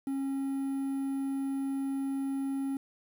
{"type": "tone", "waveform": "triangle", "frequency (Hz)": 272.4, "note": "C#4", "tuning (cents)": -30, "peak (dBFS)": -28, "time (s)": [0.07, 2.77], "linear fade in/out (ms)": 2, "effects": ["9-bit"]}